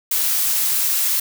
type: noise with high-pass filter sweep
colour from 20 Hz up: blue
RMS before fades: -19 dBFS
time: 0.11-1.2 s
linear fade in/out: 5 ms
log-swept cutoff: 400 to 900 Hz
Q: 0.81
effects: none